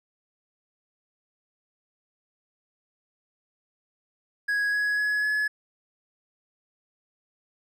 triangle tone with pitch steps, 1661.2 / 1674.7 / 1688.3 / 1702 Hz, G#6 / G#6 / G#6 / G#6, 0 / +14 / +28 / +42 cents, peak -21 dBFS, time 4.48-5.48 s, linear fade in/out 10 ms, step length 250 ms, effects none

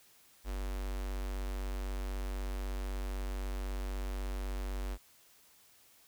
square tone with notch filter, 48.06 Hz, G1, 34 cents flat, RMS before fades -37 dBFS, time 0.44-4.98 s, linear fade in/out 50 ms, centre 140 Hz, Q 1.2, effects white hiss -63 dBFS RMS until 6.07 s

